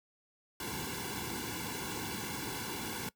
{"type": "noise with comb filter", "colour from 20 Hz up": "pink", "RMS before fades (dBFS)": -39, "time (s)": [0.6, 3.09], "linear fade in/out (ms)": 2, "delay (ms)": 1.6, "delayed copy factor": -0.95, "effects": ["noise-tail reverb RT60 0.1 s tail -20 dB re dry", "high-pass 60 Hz 12 dB/octave"]}